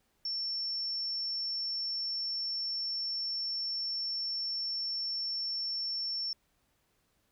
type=tone; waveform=sine; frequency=5420 Hz; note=E8; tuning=47 cents sharp; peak=-32 dBFS; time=0.25-6.33 s; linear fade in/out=2 ms; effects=pink hiss -74 dBFS RMS until 7.31 s